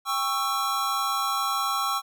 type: chord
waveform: square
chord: C# diminished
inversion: second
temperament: just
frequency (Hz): 798.3 / 1108.7 / 1330.5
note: G5 / C#6 / E6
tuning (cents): +31 / 0 / +16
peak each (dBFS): -33 / -28 / -29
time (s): 0.05-2.02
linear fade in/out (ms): 50
effects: none